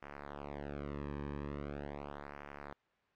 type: tone with flanger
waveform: sawtooth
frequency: 71.9 Hz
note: D2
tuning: 36 cents flat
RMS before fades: -44 dBFS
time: 0.02-2.73 s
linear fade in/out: 5 ms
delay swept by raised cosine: 0.25 to 1.45 ms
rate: 0.41 Hz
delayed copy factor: -1
effects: white hiss -73 dBFS RMS until 3.15 s + low-pass 2000 Hz 12 dB/octave

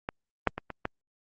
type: clicks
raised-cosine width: 0.5 ms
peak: -16 / -7 / -18 / -21 / -14 dBFS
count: 5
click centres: 0.089 / 0.473 / 0.58 / 0.703 / 0.854 s
effects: Opus 48 kbps

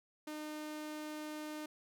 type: tone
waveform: sawtooth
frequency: 304.6 Hz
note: D#4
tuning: 37 cents flat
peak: -38 dBFS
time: 0.27-1.66 s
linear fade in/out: 5 ms
effects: none

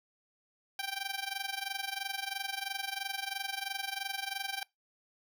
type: tone with amplitude modulation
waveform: 10% pulse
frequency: 784 Hz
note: G5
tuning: in tune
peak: -24 dBFS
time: 0.79-4.63 s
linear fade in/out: 2 ms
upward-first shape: sine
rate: 23 Hz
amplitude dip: 85%
effects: noise-tail reverb RT60 0.2 s tail -25 dB re dry

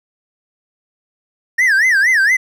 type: tone with vibrato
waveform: triangle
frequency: 1792 Hz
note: A6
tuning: 31 cents sharp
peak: -8 dBFS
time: 1.58-2.37 s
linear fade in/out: 10 ms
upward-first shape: sine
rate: 4.3 Hz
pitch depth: 250 cents each way
effects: none

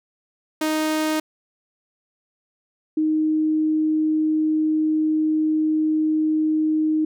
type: tone pair in turn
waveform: sawtooth / sine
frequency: 311.1 / 311.1 Hz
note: D#4 / D#4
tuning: 0 / 0 cents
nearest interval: unison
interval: 0 cents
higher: neither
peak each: -16 / -17 dBFS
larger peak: first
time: 0.61-1.2 / 2.97-7.05 s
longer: second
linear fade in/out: 5 ms
effects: none

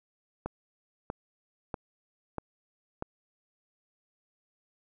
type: click train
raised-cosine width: 1 ms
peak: -19 dBFS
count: 5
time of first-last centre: 0.46-3.024 s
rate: 1.56 Hz
effects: none

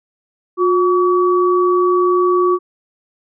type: tone pair together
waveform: sine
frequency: 359.7 / 1138 Hz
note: F#4 / C#6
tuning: -49 / +45 cents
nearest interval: octave + minor sixth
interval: 1994 cents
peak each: -12 / -16 dBFS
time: 0.57-2.59 s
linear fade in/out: 50 ms
effects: none

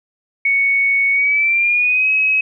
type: tone with pitch glide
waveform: sine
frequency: 2222 to 2552 Hz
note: C#7 to D#7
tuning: +4 to +43 cents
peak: -12 dBFS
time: 0.45-2.41 s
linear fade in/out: 5 ms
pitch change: +239 cents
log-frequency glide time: 1.12-2.09 s
effects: none

